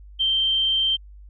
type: tone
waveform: sine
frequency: 3136 Hz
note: G7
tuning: in tune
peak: -18 dBFS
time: 0.19-0.97 s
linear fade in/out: 20 ms
effects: added 50 Hz sine -41 dBFS peak until 1.29 s